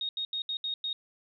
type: tone bursts at uneven times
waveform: sine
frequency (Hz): 3729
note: A#7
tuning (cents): 0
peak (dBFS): -30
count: 6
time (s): 0.01-0.09 / 0.17-0.25 / 0.33-0.42 / 0.49-0.57 / 0.64-0.74 / 0.84-0.93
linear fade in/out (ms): 2
effects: none